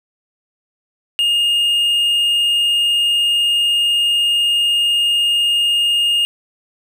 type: tone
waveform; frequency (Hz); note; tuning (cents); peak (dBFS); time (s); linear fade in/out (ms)
triangle; 2838; F7; +27; -11; 1.19-6.25; 0
effects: none